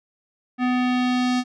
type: tone with low-pass filter sweep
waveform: square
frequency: 250 Hz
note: B3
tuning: 21 cents sharp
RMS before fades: -21 dBFS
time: 0.58-1.44 s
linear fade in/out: 50 ms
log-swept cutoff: 2200 to 5500 Hz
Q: 1.4
effects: none